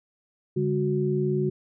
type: tone cluster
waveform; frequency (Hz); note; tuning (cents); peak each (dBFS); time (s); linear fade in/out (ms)
sine; 144 / 203.5 / 368; D3 / G#3 / F#4; -34 / -35 / -9; -26 / -29 / -25; 0.56-1.5; 10
effects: none